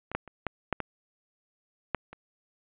clicks, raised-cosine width 0.5 ms, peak -23 / -13 / -30 / -14 / -11 / -16 / -11 / -29 dBFS, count 8, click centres 0.116 / 0.15 / 0.277 / 0.467 / 0.727 / 0.803 / 1.947 / 2.13 s, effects resampled to 8000 Hz + 8-bit

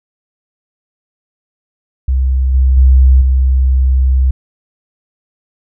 sine tone with level steps, 65.1 Hz, C2, 8 cents flat, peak -9 / -6 / -3 / -7 dBFS, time 2.08-4.31 s, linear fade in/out 5 ms, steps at 2.54 / 2.77 / 3.21 s, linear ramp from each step 5 ms, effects none

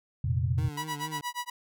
sine chord, F suspended fourth, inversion none, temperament just, 87.31 / 116.41 / 130.96 Hz, F2 / Bb2 / C3, 0 / -2 / +2 cents, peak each -29 dBFS, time 0.24-0.69 s, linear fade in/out 5 ms
25% pulse tone with vibrato, 151 Hz, D3, 48 cents sharp, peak -34 dBFS, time 0.58-1.21 s, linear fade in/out 2 ms, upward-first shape sine, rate 4.4 Hz, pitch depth 65 cents each way
sawtooth tone with tremolo, 975 Hz, B5, 23 cents flat, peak -26 dBFS, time 0.77-1.5 s, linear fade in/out 5 ms, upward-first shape sine, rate 8.4 Hz, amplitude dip 100%
effects none

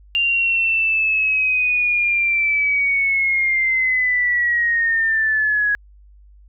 sine linear sweep, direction down, 2794 to 1661.2 Hz, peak -15 dBFS, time 0.15-5.75 s, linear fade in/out 0 ms, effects added 50 Hz sine -44 dBFS peak until 6.48 s

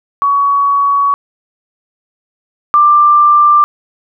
sine tone pair in turn, 1125 / 1184.1 Hz, C#6 / D6, +25 / +14 cents, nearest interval minor second, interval 89 cents, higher second, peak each -8 / -4 dBFS, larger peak second, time 0.22-1.14 / 2.74-3.64 s, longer first, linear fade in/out 0 ms, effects none

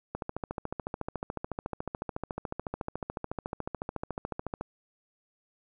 click train, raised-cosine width 1 ms, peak -19 dBFS, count 63, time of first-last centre 0.15-4.61 s, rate 13.9 Hz, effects none

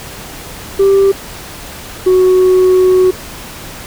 sine tone pair in turn, 392 / 370 Hz, G4 / F#4, 0 / 0 cents, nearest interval minor second, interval 100 cents, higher first, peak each -3 dBFS, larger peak neither, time 0.79-1.12 / 2.06-3.11 s, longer second, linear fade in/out 10 ms, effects tanh soft clip ceiling -4 dBFS + pink hiss -29 dBFS RMS until 3.86 s

